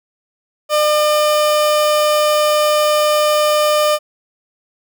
30% pulse tone, 602 Hz, D5, 43 cents sharp, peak -9 dBFS, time 0.69-3.99 s, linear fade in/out 50 ms, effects none

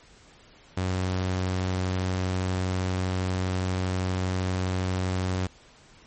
sawtooth tone, 92.5 Hz, F#2, in tune, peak -21 dBFS, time 0.77-5.47 s, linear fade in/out 5 ms, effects pink hiss -54 dBFS RMS until 6.06 s + MP3 32 kbps

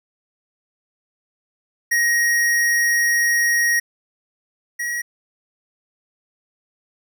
square tone pair in turn, 1883 / 1904.9 Hz, A#6 / A#6, +17 / +37 cents, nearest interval unison, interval 20 cents, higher second, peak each -16 / -23 dBFS, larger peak first, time 1.91-3.8 / 4.79-5.02 s, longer first, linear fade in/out 10 ms, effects none

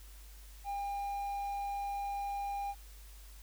triangle tone, 803 Hz, G5, 41 cents sharp, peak -33 dBFS, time 0.64-2.75 s, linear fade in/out 50 ms, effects added 50 Hz sine -50 dBFS peak until 3.42 s + white hiss -59 dBFS RMS until 3.42 s

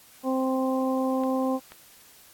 harmonic tone, 261.6 Hz, C4, in tune, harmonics 1 / 2 / 3 / 4, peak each -25 / -28 / -33 / -34 dBFS, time 0.23-1.6 s, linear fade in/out 50 ms
clicks, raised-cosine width 0.3 ms, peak -28 dBFS, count 2, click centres 1.236 / 1.72 s
effects white hiss -53 dBFS RMS until 2.33 s + AAC 64 kbps

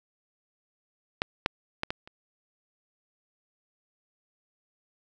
clicks, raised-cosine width 0.3 ms, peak -9 / -7 / -12 / -14 / -30 dBFS, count 5, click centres 1.219 / 1.461 / 1.834 / 1.905 / 2.075 s, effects none

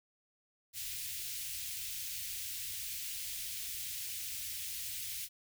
white band-stop noise, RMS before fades -41 dBFS, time 0.73-5.29 s, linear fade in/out 50 ms, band 120 to 2200 Hz, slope 24 dB/octave, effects none

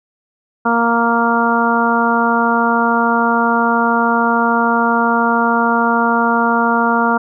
harmonic tone, 233.1 Hz, A#3, in tune, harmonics 1 / 2 / 3 / 4 / 5 / 6, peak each -17 / -21 / -20 / -17 / -20 / -18 dBFS, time 0.65-7.18 s, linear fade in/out 10 ms, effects none

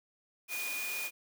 sine tone in noise, 2452 Hz, D#7, 26 cents flat, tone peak -36 dBFS, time 0.48-1.11 s, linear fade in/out 50 ms, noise white, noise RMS -40 dBFS, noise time 0.48-1.11 s, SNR +1 dB, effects high-pass 300 Hz 12 dB/octave

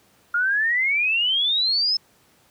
sine exponential sweep, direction up, 1396.9 to 5274 Hz, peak -18 dBFS, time 0.34-1.97 s, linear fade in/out 5 ms, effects pink hiss -58 dBFS RMS until 2.5 s + high-pass 100 Hz 12 dB/octave

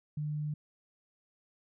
sine tone, 150 Hz, D3, 37 cents sharp, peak -32 dBFS, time 0.17-0.54 s, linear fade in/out 5 ms, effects none

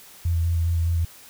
sine tone with vibrato, 84 Hz, E2, 33 cents sharp, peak -19 dBFS, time 0.25-1.05 s, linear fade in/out 5 ms, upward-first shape square, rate 4.9 Hz, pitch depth 19 cents each way, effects white hiss -47 dBFS RMS until 1.29 s

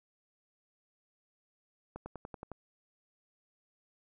accelerating click train, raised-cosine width 1 ms, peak -28 dBFS, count 7, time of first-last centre 1.96-2.517 s, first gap 100 ms, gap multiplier 0.97, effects none

